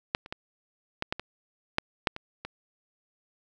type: clicks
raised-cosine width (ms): 0.3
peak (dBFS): -8 / -28 / -18 / -13 / -12 / -19 / -7 / -6 / -21 / -20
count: 10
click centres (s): 0.149 / 0.261 / 0.325 / 1.024 / 1.125 / 1.196 / 1.784 / 2.072 / 2.164 / 2.45
effects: none